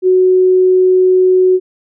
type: tone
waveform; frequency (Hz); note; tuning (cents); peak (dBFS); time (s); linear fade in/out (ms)
sine; 370; F#4; 0; -6; 0.02-1.6; 50
effects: none